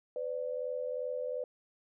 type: tone pair together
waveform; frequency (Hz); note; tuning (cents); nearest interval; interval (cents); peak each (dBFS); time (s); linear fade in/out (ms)
sine; 504.6 / 587.3; B4 / D5; +37 / 0; minor third; 263; -35 / -38; 0.16-1.44; 2
effects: none